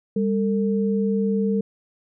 sine tone pair together, 200 / 450.3 Hz, G3 / A4, +35 / +40 cents, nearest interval octave + major second, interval 1405 cents, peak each -20 / -24 dBFS, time 0.16-1.61 s, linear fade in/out 5 ms, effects none

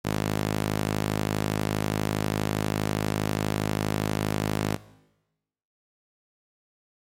sawtooth tone with high-pass filter, 52.4 Hz, G#1, 16 cents sharp, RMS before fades -27 dBFS, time 0.04-4.77 s, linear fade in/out 20 ms, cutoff 150 Hz, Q 0.92, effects noise-tail reverb RT60 1.0 s tail -19 dB re dry + MP3 64 kbps

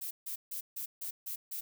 violet noise bursts, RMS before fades -39 dBFS, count 7, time 0.01-1.61 s, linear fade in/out 10 ms, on 100 ms, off 150 ms, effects none

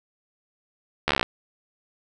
slowing click train, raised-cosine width 0.3 ms, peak -5 dBFS, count 11, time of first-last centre 1.08-1.229 s, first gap 13 ms, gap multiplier 1.03, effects none

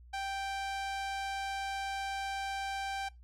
sawtooth tone with low-pass filter, 784 Hz, G5, in tune, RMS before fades -37 dBFS, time 0.13-3.09 s, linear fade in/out 10 ms, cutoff 7700 Hz, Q 0.54, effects noise-tail reverb RT60 0.2 s tail -21 dB re dry + added 60 Hz sine -52 dBFS peak until 3.23 s

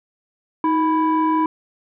sine tone pair together, 314.8 / 989.7 Hz, D#4 / B5, +20 / +3 cents, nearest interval octave + minor sixth, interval 1983 cents, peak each -16 dBFS, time 0.64-1.46 s, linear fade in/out 2 ms, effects tanh soft clip ceiling -12 dBFS

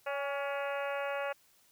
harmonic tone with a mistuned harmonic, 281.3 Hz, C#4, 26 cents sharp, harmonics 2 / 3 / 4 / 5 / 6 / 7 / 8 / 9 / 10, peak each -35 / -41 / -43 / -42 / -45 / -48 / -49 / -46 / -51 dBFS, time 0.06-1.33 s, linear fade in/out 10 ms, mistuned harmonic 3, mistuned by -31 cents, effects white hiss -66 dBFS RMS until 1.71 s

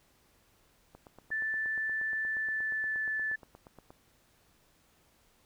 click train, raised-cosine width 1 ms, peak -36 dBFS, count 26, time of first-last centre 0.95-3.905 s, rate 8.46 Hz
sine tone with pitch glide, 1760 to 1746.8 Hz, A6 to A6, 0 to -13 cents, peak -30 dBFS, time 1.31-3.36 s, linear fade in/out 10 ms, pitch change -13 cents, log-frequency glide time 2.26-3.07 s
effects pink hiss -67 dBFS RMS until 5.45 s

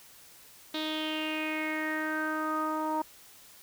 sawtooth tone with low-pass filter sweep, 311.1 Hz, D#4, in tune, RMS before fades -32 dBFS, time 0.74-3.02 s, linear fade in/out 5 ms, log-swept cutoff 3800 to 960 Hz, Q 6.5, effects white hiss -54 dBFS RMS until 3.62 s

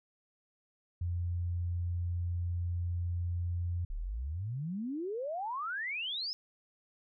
sine tone, 87.31 Hz, F2, in tune, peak -31 dBFS, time 1.01-3.85 s, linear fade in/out 5 ms
sine exponential sweep, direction up, 32.83 to 5280 Hz, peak -34 dBFS, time 3.9-6.33 s, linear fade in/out 0 ms
effects none

